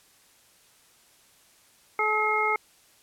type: harmonic tone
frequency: 428.5 Hz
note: A4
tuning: 46 cents flat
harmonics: 1 / 2 / 3 / 5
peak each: -30 / -28 / -27 / -26 dBFS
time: 1.99-2.56 s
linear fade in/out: 2 ms
effects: white hiss -59 dBFS RMS until 3.02 s + low-pass 12000 Hz 12 dB/octave